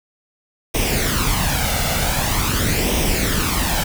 pink noise with flanger, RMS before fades -19 dBFS, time 0.74-3.84 s, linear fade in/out 10 ms, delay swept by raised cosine 0.34 to 1.44 ms, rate 0.45 Hz, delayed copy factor +0.6, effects none

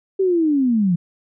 sine linear sweep, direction down, 392 to 164.81 Hz, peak -14 dBFS, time 0.19-0.96 s, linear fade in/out 10 ms, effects none

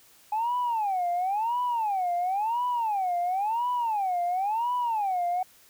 sine tone with vibrato, 830.6 Hz, G#5, in tune, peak -23 dBFS, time 0.32-5.43 s, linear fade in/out 5 ms, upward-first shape sine, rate 0.96 Hz, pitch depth 300 cents each way, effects tanh soft clip ceiling -21 dBFS + white hiss -57 dBFS RMS until 5.69 s

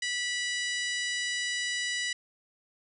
harmonic tone with a mistuned harmonic, 980 Hz, B5, 14 cents flat, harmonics 2 / 3 / 4 / 5 / 6 / 7 / 8 / 9, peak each -32 / -36 / -38 / -40 / -42 / -43 / -44 / -45 dBFS, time 0.02-2.13 s, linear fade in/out 5 ms, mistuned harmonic 7, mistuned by +46 cents, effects none

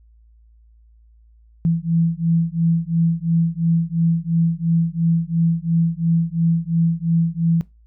sine beating tone pair, 164.81 / 167.71 Hz, E3 / E3, 0 / +30 cents, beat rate 2.9 Hz, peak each -19 dBFS, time 1.65-7.61 s, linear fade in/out 0 ms, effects noise-tail reverb RT60 0.2 s tail -19 dB re dry + added 56 Hz sine -48 dBFS peak until 7.86 s

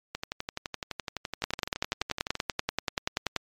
two click trains, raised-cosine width 0.2 ms, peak -15 / -9 dBFS, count 27 / 21, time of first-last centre 0.15-2.353 / 1.44-3.363 s, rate 11.8 / 10.4 Hz, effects MP3 96 kbps

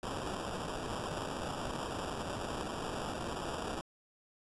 blue noise with sample-and-hold, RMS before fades -39 dBFS, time 0.03-3.81 s, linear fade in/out 0 ms, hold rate 2100 Hz, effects resampled to 24000 Hz

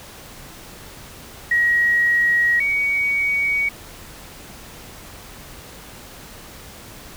sine tone pair in turn, 1900 / 2248 Hz, A#6 / C#7, +33 / +24 cents, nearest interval minor third, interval 291 cents, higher second, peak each -14 / -17 dBFS, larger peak first, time 1.51-2.6 / 2.6-3.69 s, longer neither, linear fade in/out 5 ms, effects pink hiss -40 dBFS RMS until 7.16 s

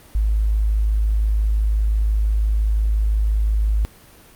sine tone, 52.9 Hz, G#1, 33 cents sharp, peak -15 dBFS, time 0.15-3.85 s, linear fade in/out 0 ms, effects pink hiss -47 dBFS RMS until 4.35 s + Opus 32 kbps

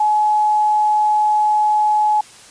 sine tone, 848 Hz, G#5, 36 cents sharp, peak -12 dBFS, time 0-2.21 s, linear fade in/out 5 ms, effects white hiss -42 dBFS RMS until 2.5 s + resampled to 22050 Hz

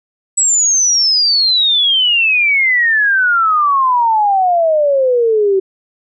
sine exponential sweep, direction down, 7902 to 376.9 Hz, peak -9 dBFS, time 0.37-5.6 s, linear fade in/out 10 ms, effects none

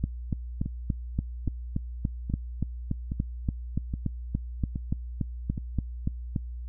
two click trains, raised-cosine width 5 ms, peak -19 / -14 dBFS, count 7 / 23, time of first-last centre 0.66-5.578 / 0.04-6.362 s, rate 1.22 / 3.48 Hz, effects noise-tail reverb RT60 0.1 s tail -26 dB re dry + added 60 Hz sine -34 dBFS peak until 6.68 s

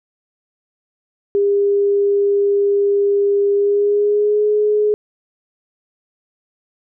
sine tone with pitch glide, 403 to 420.6 Hz, G4 to G#4, +48 to +22 cents, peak -12 dBFS, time 1.35-4.94 s, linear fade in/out 0 ms, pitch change +74 cents, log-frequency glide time 3.53-4.44 s, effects none

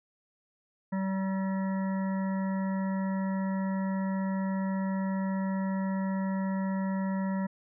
harmonic tone, 191.8 Hz, G3, 37 cents flat, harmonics 1 / 3 / 5 / 7 / 9 / 10, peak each -28 / -40 / -40 / -49 / -49 / -48 dBFS, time 0.92-7.47 s, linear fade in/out 10 ms, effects none

